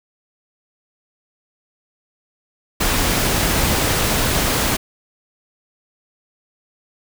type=noise; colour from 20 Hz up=pink; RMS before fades=-18 dBFS; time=2.8-4.77 s; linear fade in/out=10 ms; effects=none